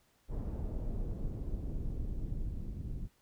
brown noise with low-pass filter sweep, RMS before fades -37 dBFS, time 0.28-3.09 s, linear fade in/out 50 ms, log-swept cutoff 660 to 210 Hz, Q 0.79, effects pink hiss -71 dBFS RMS until 3.21 s

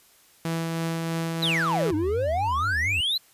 sawtooth tone with tremolo, 164.81 Hz, E3, in tune, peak -21 dBFS, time 0.45-1.91 s, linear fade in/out 2 ms, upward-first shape triangle, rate 3.1 Hz, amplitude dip 25%
triangle exponential two-way sweep, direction down then up, 4186 to 295.6 to 4186 Hz, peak -21 dBFS, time 1.42-3.18 s, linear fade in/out 10 ms, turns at 1.95 s
triangle tone with vibrato, 87.31 Hz, F2, in tune, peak -27 dBFS, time 1.92-3.01 s, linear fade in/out 5 ms, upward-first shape sine, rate 4.3 Hz, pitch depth 240 cents each way
effects white hiss -57 dBFS RMS until 3.33 s + resampled to 32000 Hz

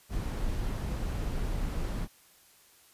brown noise, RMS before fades -32 dBFS, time 0.09-2.08 s, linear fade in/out 50 ms, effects white hiss -60 dBFS RMS until 2.93 s + resampled to 32000 Hz

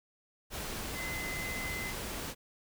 sine tone in noise, 2046 Hz, C7, 39 cents flat, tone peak -38 dBFS, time 0.94-1.94 s, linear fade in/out 50 ms, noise pink, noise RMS -39 dBFS, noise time 0.5-2.35 s, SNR -2 dB, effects none

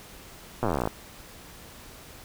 slowing click train, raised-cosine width 1 ms, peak -12 dBFS, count 20, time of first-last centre 0.63-0.874 s, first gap 8 ms, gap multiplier 1.05, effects pink hiss -47 dBFS RMS until 2.24 s

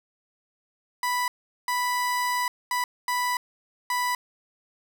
30% pulse tone bursts at uneven times, 987.8 Hz, B5, in tune, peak -21 dBFS, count 5, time 1.03-1.28 / 1.68-2.48 / 2.71-2.84 / 3.08-3.37 / 3.9-4.15 s, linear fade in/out 2 ms, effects none

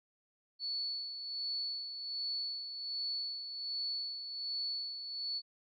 sine tone with tremolo, 4435 Hz, C#8, in tune, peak -34 dBFS, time 0.59-5.42 s, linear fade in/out 50 ms, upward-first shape sine, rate 1.3 Hz, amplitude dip 55%, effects none

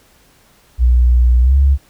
sine tone with pitch glide, 60.9 to 68.75 Hz, B1 to C#2, -24 to -14 cents, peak -7 dBFS, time 0.78-1.78 s, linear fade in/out 50 ms, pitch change +210 cents, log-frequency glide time 1.41-1.56 s, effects pink hiss -51 dBFS RMS until 1.89 s

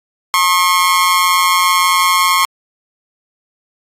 sawtooth tone with amplitude modulation, 1079 Hz, C#6, 47 cents flat, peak -3 dBFS, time 0.34-2.45 s, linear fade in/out 0 ms, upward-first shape sine, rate 178 Hz, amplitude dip 70%, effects AAC 48 kbps

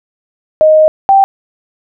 sine tone pair in turn, 622.3 / 781.8 Hz, D#5 / G5, 0 / -5 cents, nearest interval major third, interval 395 cents, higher second, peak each -3 dBFS, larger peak neither, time 0.61-0.88 / 1.09-1.24 s, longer first, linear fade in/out 0 ms, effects none

